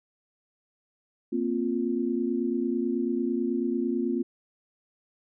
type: chord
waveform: sine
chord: Bb suspended second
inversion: none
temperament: just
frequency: 233.1 / 262.2 / 349.6 Hz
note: Bb3 / C4 / F4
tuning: 0 / +4 / +2 cents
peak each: -29 dBFS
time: 1.32-4.23 s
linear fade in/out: 10 ms
effects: none